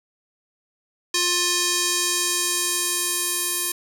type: tone with band-pass filter sweep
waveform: square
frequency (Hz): 352.8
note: F4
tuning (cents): +18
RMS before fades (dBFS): -23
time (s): 1.14-3.72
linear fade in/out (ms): 5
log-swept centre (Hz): 5700 to 11000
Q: 1.2
effects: none